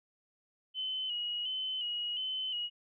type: tone with vibrato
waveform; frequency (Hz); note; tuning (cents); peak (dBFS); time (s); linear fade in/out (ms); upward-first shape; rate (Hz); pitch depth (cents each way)
sine; 2973; F#7; +8; -33; 0.74-2.7; 50; square; 1.4; 43
effects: none